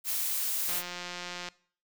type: noise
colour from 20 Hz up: blue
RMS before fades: -31 dBFS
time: 0.04-0.83 s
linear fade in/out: 50 ms
type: click train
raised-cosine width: 0.2 ms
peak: -21 dBFS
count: 142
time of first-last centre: 0.69-1.487 s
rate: 177 Hz
effects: noise-tail reverb RT60 0.5 s tail -21 dB re dry